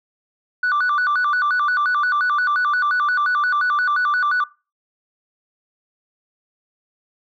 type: tone with vibrato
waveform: sine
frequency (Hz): 1318.5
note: E6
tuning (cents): 0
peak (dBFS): -14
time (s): 0.63-4.44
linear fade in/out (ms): 5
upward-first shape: square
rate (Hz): 5.7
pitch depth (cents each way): 200
effects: noise-tail reverb RT60 0.3 s tail -21 dB re dry + tanh soft clip ceiling -14 dBFS